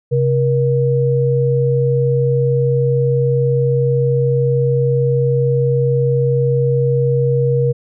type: tone pair together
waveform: sine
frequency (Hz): 133.4 / 475.4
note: C3 / A#4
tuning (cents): +34 / +34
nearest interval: octave + minor seventh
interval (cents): 2200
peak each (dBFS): -14 / -15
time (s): 0.11-7.73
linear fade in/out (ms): 20
effects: none